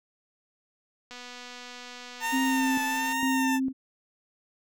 click train, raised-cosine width 0.2 ms, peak -26 dBFS, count 497, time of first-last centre 1.11-3.126 s, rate 246 Hz
20% pulse tone with vibrato, 902 Hz, A5, 43 cents sharp, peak -22 dBFS, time 2.2-3.6 s, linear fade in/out 50 ms, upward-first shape triangle, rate 1.2 Hz, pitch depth 57 cents each way
sine tone with tremolo, 264 Hz, C4, 16 cents sharp, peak -24 dBFS, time 2.32-3.73 s, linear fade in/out 20 ms, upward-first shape square, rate 1.1 Hz, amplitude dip 65%
effects none

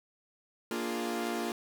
sawtooth chord, Bb dominant seventh, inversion none, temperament equal, 233.1 / 293.7 / 349.2 / 415.3 Hz, Bb3 / D4 / F4 / Ab4, 0 / 0 / 0 / 0 cents, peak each -32 / -37 / -32 / -37 dBFS, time 0.71-1.52 s, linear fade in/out 2 ms, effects none

